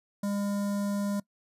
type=tone with notch filter; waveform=square; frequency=202.1 Hz; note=G#3; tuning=47 cents flat; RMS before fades=-30 dBFS; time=0.23-1.2 s; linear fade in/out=5 ms; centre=2600 Hz; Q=0.56; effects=noise-tail reverb RT60 0.1 s tail -22 dB re dry + resampled to 32000 Hz